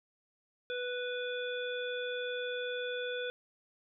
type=harmonic tone; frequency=493.9 Hz; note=B4; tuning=in tune; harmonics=1 / 3 / 5 / 7; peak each=-36 / -40 / -47 / -43 dBFS; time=0.7-3.3 s; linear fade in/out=0 ms; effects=none